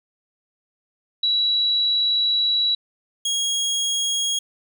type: tone pair in turn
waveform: sine / 25% pulse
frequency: 3913 / 3290 Hz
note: B7 / G#7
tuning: -17 / -17 cents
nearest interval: minor third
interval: 300 cents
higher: first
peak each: -17 dBFS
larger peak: neither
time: 1.23-2.75 / 3.25-4.39 s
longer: first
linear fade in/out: 5 ms
effects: none